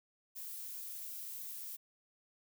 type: noise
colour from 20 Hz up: violet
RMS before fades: -45 dBFS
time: 0.35-1.77 s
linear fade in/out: 20 ms
effects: none